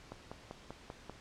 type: click train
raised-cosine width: 1 ms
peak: -29 dBFS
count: 6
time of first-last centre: 0.12-1.097 s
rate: 5.12 Hz
effects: pink hiss -56 dBFS RMS until 1.2 s + low-pass 6000 Hz 12 dB/octave

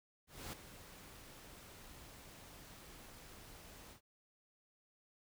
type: noise with ADSR envelope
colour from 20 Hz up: pink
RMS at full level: -45 dBFS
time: 0.27-4.01 s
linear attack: 260 ms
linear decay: 6 ms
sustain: -11 dB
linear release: 96 ms
effects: none

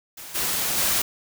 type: noise with level steps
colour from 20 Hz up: white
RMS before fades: -39 / -25 / -22 dBFS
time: 0.17-1.02 s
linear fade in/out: 5 ms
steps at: 0.34 / 0.76 s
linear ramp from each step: 20 ms
effects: none

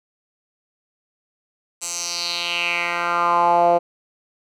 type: tone with band-pass filter sweep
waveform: 10% pulse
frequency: 172.9 Hz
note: F3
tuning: 17 cents flat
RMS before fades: -20 dBFS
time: 1.81-3.79 s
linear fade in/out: 20 ms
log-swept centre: 7800 to 590 Hz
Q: 3.6
effects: none

